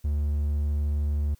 triangle tone, 73.42 Hz, D2, in tune, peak -21 dBFS, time 0.04-1.35 s, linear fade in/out 10 ms, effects white hiss -64 dBFS RMS until 1.39 s

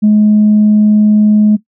sine tone, 211.4 Hz, G#3, 31 cents sharp, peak -3 dBFS, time 0.02-1.57 s, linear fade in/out 20 ms, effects noise-tail reverb RT60 0.1 s tail -17 dB re dry + tanh soft clip ceiling -1 dBFS

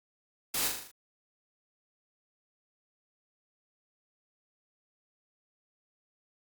white noise with echo, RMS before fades -31 dBFS, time 0.54-0.68 s, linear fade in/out 5 ms, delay 39 ms, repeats 6, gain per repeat -4 dB, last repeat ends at 0.914 s, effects Opus 48 kbps

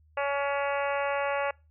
harmonic tone with a mistuned harmonic, 281.6 Hz, C#4, 27 cents sharp, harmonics 2 / 3 / 4 / 5 / 6 / 7 / 8 / 9 / 10, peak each -29 / -33 / -35 / -37 / -39 / -40 / -41 / -42 / -43 dBFS, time 0.17-1.51 s, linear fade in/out 5 ms, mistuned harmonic 10, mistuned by -30 cents, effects noise-tail reverb RT60 0.3 s tail -26 dB re dry + added 77 Hz sine -58 dBFS peak until 1.7 s

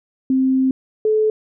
sine tone pair in turn, 262.5 / 432.2 Hz, C4 / A4, +6 / -31 cents, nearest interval major sixth, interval 863 cents, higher second, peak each -13 dBFS, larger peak neither, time 0.3-0.71 / 1.05-1.3 s, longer first, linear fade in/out 2 ms, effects none

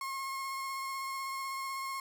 35% pulse tone with vibrato, 1079 Hz, C#6, 47 cents flat, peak -34 dBFS, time 0.01-2 s, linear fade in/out 2 ms, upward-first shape sine, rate 16 Hz, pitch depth 16 cents each way, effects none

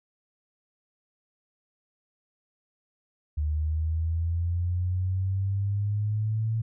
sine exponential sweep, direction up, 74.7 to 113.1 Hz, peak -24 dBFS, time 3.37-6.62 s, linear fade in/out 10 ms, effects none

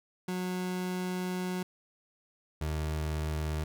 30% pulse tone pair in turn, 182.5 / 77.18 Hz, F#3 / D#2, -24 / -13 cents, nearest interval octave + minor third, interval 1489 cents, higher first, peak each -29 / -28 dBFS, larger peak second, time 0.28-1.63 / 2.61-3.64 s, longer first, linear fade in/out 5 ms, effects none

